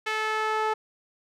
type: tone with band-pass filter sweep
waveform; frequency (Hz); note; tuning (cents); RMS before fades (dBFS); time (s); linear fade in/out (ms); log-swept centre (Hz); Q
sawtooth; 434.5; A4; -22; -27; 0.06-0.74; 10; 2100 to 980; 1.3
effects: none